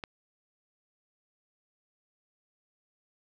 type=click; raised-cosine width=0.3 ms; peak=-21 dBFS; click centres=0.038 s; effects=none